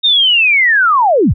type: linear sweep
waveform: sine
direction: down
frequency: 3729 to 36 Hz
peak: -7 dBFS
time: 0.03-1.34 s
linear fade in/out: 20 ms
effects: none